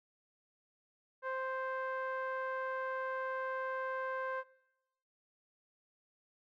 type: tone with low-pass filter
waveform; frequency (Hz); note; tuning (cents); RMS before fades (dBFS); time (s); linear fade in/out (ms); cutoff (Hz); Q
sawtooth; 523.3; C5; 0; -38; 1.22-4.44; 50; 1400; 3.8
effects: noise-tail reverb RT60 1.0 s tail -24 dB re dry